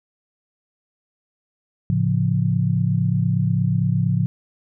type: chord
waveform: sine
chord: A augmented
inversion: none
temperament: equal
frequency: 110 / 138.59 / 174.61 Hz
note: A2 / C#3 / E#3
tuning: 0 / 0 / 0 cents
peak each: -21 / -21 / -21 dBFS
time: 1.9-4.26 s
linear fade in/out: 0 ms
effects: none